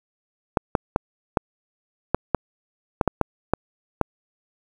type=clicks; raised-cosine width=1 ms; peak=-3 dBFS; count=11; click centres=0.572 / 0.752 / 0.961 / 1.372 / 2.146 / 2.347 / 3.012 / 3.077 / 3.213 / 3.536 / 4.013 s; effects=7-bit